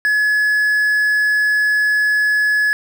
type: tone with quantisation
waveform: triangle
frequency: 1700 Hz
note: G#6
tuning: 40 cents sharp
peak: -11 dBFS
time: 0.05-2.73 s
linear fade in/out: 0 ms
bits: 6
effects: none